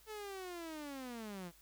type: linear sweep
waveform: sawtooth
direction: down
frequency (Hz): 440 to 165.9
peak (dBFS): -40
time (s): 0.06-1.52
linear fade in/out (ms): 50
effects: added 50 Hz sine -67 dBFS peak until 1.61 s + white hiss -65 dBFS RMS until 1.61 s